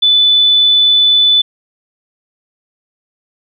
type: tone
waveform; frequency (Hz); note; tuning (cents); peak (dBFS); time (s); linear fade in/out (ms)
sine; 3492; A7; -14; -6; 0.02-1.42; 10
effects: none